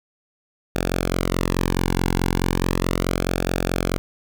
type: tone with flanger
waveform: sawtooth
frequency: 44.67 Hz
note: F1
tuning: 40 cents sharp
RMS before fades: -22 dBFS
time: 0.75-3.98 s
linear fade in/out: 0 ms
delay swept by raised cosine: 0.98 to 1.62 ms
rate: 0.36 Hz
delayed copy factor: -0.8
effects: none